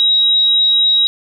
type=tone; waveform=sine; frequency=3824 Hz; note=A#7; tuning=43 cents sharp; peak=-9 dBFS; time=0-1.07 s; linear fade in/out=0 ms; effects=none